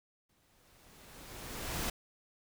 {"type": "noise with exponential growth", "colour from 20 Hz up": "pink", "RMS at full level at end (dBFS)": -34, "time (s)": [0.29, 1.9], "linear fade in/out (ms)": 5, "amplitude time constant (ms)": 350, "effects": []}